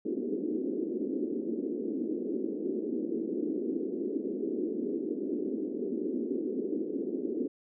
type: band-pass noise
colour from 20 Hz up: white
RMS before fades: -33 dBFS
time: 0.05-7.48 s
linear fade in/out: 5 ms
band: 230 to 410 Hz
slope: 48 dB/octave
effects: none